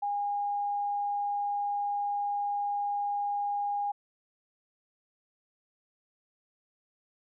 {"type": "tone", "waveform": "sine", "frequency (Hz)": 815, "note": "G#5", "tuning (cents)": -33, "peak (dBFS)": -28, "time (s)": [0.02, 3.92], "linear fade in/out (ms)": 10, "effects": []}